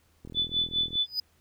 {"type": "click train", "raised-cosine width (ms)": 3, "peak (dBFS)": -30, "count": 30, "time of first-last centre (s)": [0.25, 0.956], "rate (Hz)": 41.1}
{"type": "tone with tremolo", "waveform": "sine", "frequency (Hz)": 3486, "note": "A7", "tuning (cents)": -17, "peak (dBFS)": -22, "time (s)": [0.34, 1.07], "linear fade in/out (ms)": 50, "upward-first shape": "sine", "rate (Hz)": 4.9, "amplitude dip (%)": 95}
{"type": "tone with exponential growth", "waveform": "triangle", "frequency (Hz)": 4978, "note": "D#8", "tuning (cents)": 0, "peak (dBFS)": -22, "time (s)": [1.04, 1.2], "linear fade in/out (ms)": 5, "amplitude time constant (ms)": 33}
{"effects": ["added 81 Hz sine -67 dBFS peak until 1.4 s", "pink hiss -67 dBFS RMS until 1.4 s"]}